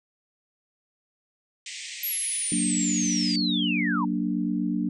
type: band-pass noise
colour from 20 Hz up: pink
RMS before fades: -38 dBFS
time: 1.66-3.36 s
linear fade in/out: 2 ms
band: 1900 to 8700 Hz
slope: 96 dB/octave
type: linear sweep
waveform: sine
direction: down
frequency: 11760 to 873 Hz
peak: -26 dBFS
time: 2.03-4.05 s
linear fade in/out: 5 ms
type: chord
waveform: sine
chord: Gb augmented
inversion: none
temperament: equal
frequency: 185 / 233.1 / 293.7 Hz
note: Gb3 / Bb3 / D4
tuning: 0 / 0 / 0 cents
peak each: -28 dBFS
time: 2.52-4.89 s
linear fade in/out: 2 ms
effects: none